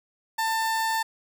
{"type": "tone", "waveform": "30% pulse", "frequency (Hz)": 893, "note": "A5", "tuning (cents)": 25, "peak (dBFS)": -21, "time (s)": [0.38, 1.03], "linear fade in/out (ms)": 10, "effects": []}